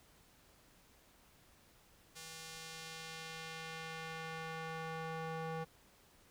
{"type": "tone with band-pass filter sweep", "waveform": "square", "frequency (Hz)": 161.7, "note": "E3", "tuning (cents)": -33, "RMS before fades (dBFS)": -45, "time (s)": [2.15, 5.65], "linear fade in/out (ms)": 20, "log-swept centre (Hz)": [7000, 760], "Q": 0.71, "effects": ["pink hiss -66 dBFS RMS until 6.3 s"]}